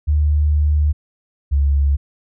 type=tone pair in turn; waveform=sine; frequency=74.7 / 70.36 Hz; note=D2 / C#2; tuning=+30 / +26 cents; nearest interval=minor second; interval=104 cents; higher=first; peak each=-12 dBFS; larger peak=neither; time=0.07-0.93 / 1.51-1.97 s; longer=first; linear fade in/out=20 ms; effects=none